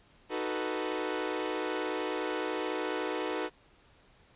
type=chord; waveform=sawtooth; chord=B dominant seventh; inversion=first; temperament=equal; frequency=311.1 / 370 / 440 / 493.9 Hz; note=D#4 / F#4 / A4 / B4; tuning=0 / 0 / 0 / 0 cents; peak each=-33 dBFS; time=0.29-3.5 s; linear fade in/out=50 ms; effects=pink hiss -62 dBFS RMS until 4.35 s + resampled to 8000 Hz